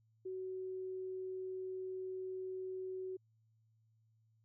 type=tone; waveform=sine; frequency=374.4 Hz; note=F#4; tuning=20 cents sharp; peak=-40 dBFS; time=0.25-3.17 s; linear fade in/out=10 ms; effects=added 111 Hz sine -70 dBFS peak until 4.44 s